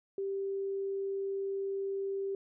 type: tone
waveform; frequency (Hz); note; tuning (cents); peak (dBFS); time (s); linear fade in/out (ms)
sine; 392; G4; 0; -32; 0.18-2.35; 2
effects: none